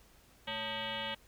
sine tone with frequency modulation, 1919 Hz, A#6, 50 cents sharp, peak -35 dBFS, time 0.47-1.15 s, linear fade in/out 10 ms, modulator 340 Hz, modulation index 4.6, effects added 50 Hz sine -65 dBFS peak until 1.27 s + pink hiss -63 dBFS RMS until 1.27 s

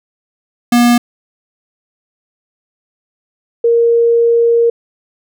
square / sine tone pair in turn, 240 / 466.9 Hz, B3 / A#4, -49 / +3 cents, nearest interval octave, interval 1152 cents, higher second, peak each -7 dBFS, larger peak neither, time 0.72-0.98 / 3.64-4.7 s, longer second, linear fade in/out 5 ms, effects none

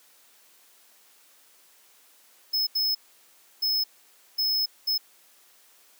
square tone bursts at uneven times, 5190 Hz, E8, 28 cents flat, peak -23 dBFS, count 5, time 2.53-2.67 / 2.75-2.95 / 3.62-3.84 / 4.38-4.66 / 4.87-4.98 s, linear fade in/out 10 ms, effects white hiss -58 dBFS RMS until 5.99 s + high-pass 300 Hz 12 dB/octave

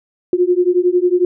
sine beating tone pair, 352.6 / 363.6 Hz, F4 / F#4, +17 / -30 cents, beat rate 11 Hz, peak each -14 dBFS, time 0.33-1.25 s, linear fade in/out 2 ms, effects none

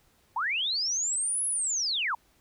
sine linear two-way sweep, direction up then down, 830.6 to 10740 to 830.6 Hz, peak -26 dBFS, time 0.36-2.15 s, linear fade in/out 5 ms, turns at 1.46 s, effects pink hiss -65 dBFS RMS until 2.4 s

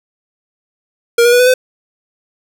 square tone with pitch steps, 470 / 479.6 / 489.4 / 499.4 / 509.6 Hz, A#4 / A#4 / B4 / B4 / C5, +14 / +49 / -16 / +19 / -46 cents, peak -7 dBFS, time 1.18-1.54 s, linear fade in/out 5 ms, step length 72 ms, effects none

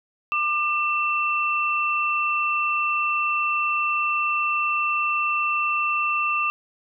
sine tone pair together, 1196 / 2685 Hz, D6 / E7, +31 / +31 cents, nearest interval octave + major second, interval 1400 cents, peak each -23 dBFS, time 0.32-6.5 s, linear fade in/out 0 ms, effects none

